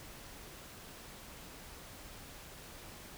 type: silence
effects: pink hiss -51 dBFS RMS until 3.17 s